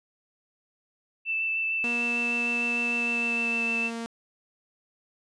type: tone with vibrato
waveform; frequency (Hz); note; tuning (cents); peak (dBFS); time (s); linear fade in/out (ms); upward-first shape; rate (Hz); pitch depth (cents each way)
sine; 2650; E7; +9; -25; 1.25-3.91; 50; square; 6.6; 8
type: tone with pitch glide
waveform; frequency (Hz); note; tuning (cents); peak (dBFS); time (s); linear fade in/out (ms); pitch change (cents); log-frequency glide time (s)
sawtooth; 237.9 to 230.5; A#3 to A#3; +35 to -19; -28; 1.84-4.06; 0; -54; 2.91-3.72
effects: resampled to 22050 Hz